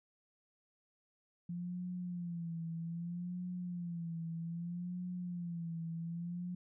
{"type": "tone with vibrato", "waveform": "sine", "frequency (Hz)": 172.3, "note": "F3", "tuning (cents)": -23, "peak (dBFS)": -38, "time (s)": [1.49, 6.55], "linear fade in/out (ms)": 5, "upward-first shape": "sine", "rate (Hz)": 0.63, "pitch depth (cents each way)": 75, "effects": []}